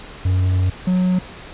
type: tone pair in turn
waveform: triangle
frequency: 92.5 / 182.98 Hz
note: F#2 / F#3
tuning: 0 / -19 cents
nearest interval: octave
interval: 1181 cents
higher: second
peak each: -12 dBFS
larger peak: neither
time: 0.25-0.7 / 0.87-1.19 s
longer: first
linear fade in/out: 5 ms
effects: pink hiss -37 dBFS RMS until 1.53 s + resampled to 8000 Hz